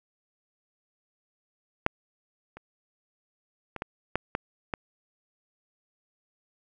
clicks, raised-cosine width 0.5 ms, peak -6 / -28 / -21 / -16 / -10 / -12 / -14 dBFS, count 7, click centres 1.864 / 2.57 / 3.763 / 3.821 / 4.156 / 4.351 / 4.738 s, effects none

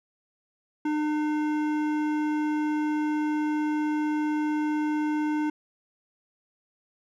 sine tone with hard clipping, 302.6 Hz, D#4, 48 cents flat, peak -26 dBFS, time 0.85-5.5 s, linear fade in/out 5 ms, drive 13 dB, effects none

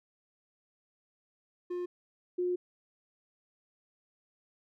triangle / sine tone pair in turn, 355.5 / 358.4 Hz, F4 / F4, +31 / +45 cents, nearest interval unison, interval 14 cents, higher second, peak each -31 / -28 dBFS, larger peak second, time 1.7-1.86 / 2.38-2.56 s, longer second, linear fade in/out 10 ms, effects none

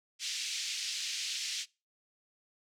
white band-pass noise, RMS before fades -37 dBFS, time 0.19-1.66 s, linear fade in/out 50 ms, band 2400 to 6300 Hz, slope 24 dB/octave, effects noise-tail reverb RT60 0.3 s tail -24 dB re dry

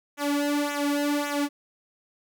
sawtooth tone with flanger, 289.3 Hz, D4, 26 cents flat, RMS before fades -26 dBFS, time 0.17-1.49 s, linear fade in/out 50 ms, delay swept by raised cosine 0.21 to 2.61 ms, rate 1.8 Hz, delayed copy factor -0.85, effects none

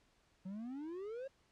triangle exponential sweep, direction up, 181.7 to 554.4 Hz, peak -40 dBFS, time 0.45-1.28 s, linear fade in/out 10 ms, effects pink hiss -73 dBFS RMS until 1.51 s + low-pass 7000 Hz 12 dB/octave

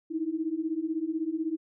sine beating tone pair, 310 / 326 Hz, D#4 / E4, -6 / -19 cents, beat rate 16 Hz, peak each -32 / -30 dBFS, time 0.1-1.57 s, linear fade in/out 20 ms, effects none

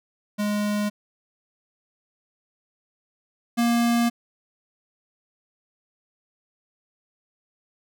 square tone pair in turn, 207.7 / 235.6 Hz, G#3 / A#3, 0 / +19 cents, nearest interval major second, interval 219 cents, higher second, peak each -23 / -19 dBFS, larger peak second, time 0.38-0.9 / 3.57-4.1 s, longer second, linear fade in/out 20 ms, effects none

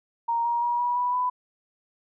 sine tone with pitch steps, 932.3 / 944.8 / 957.4 / 970.2 / 983.2 / 996.3 Hz, A#5 / A#5 / A#5 / B5 / B5 / B5, 0 / +23 / +46 / -31 / -8 / +15 cents, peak -22 dBFS, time 0.28-1.3 s, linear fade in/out 10 ms, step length 170 ms, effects none

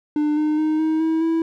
triangle tone with pitch steps, 299.2 / 304.6 / 310.1 / 315.7 / 321.4 / 327.2 Hz, D4 / D#4 / D#4 / D#4 / E4 / E4, +32 / -37 / -6 / +25 / -44 / -13 cents, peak -15 dBFS, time 0.16-1.42 s, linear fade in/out 2 ms, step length 210 ms, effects none

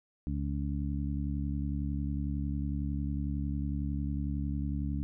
harmonic tone, 71 Hz, C#2, 42 cents sharp, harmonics 1 / 2 / 3 / 4, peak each -33 / -36 / -38 / -39 dBFS, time 0.27-5.03 s, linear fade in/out 0 ms, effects none

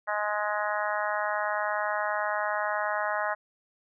harmonic tone, 209.3 Hz, G#3, 14 cents sharp, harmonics 3 / 4 / 5 / 6 / 7 / 8 / 9, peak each -32 / -33 / -34 / -35 / -35 / -36 / -37 dBFS, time 0.07-3.35 s, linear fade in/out 20 ms, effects none

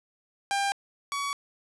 sawtooth tone pair in turn, 797 / 1128.8 Hz, G5 / C#6, +28 / +31 cents, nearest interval tritone, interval 603 cents, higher second, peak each -21 / -25 dBFS, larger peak first, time 0.51-0.72 / 1.12-1.33 s, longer neither, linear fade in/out 0 ms, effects resampled to 24000 Hz + 9-bit

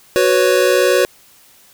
square chord, F# suspended fourth, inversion none, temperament equal, 370 / 493.9 / 554.4 Hz, F#4 / B4 / C#5, 0 / 0 / 0 cents, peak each -16 dBFS, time 0.16-1.05 s, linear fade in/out 0 ms, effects white hiss -48 dBFS RMS until 1.73 s

